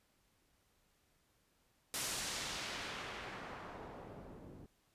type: noise with low-pass filter sweep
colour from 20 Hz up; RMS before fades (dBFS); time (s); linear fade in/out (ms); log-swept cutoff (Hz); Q
white; -45; 1.94-4.66; 0; 11000 to 290; 0.8
effects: pink hiss -75 dBFS RMS until 4.94 s + resampled to 32000 Hz